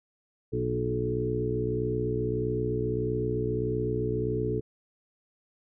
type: harmonic tone with a mistuned harmonic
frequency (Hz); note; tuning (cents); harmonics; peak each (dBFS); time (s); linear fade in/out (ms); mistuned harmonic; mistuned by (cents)
61.6; B1; -4; 1 / 2 / 3 / 4 / 5 / 6 / 7; -38 / -31 / -41 / -37 / -36 / -35 / -30; 0.52-4.61; 20; 6; -29
effects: none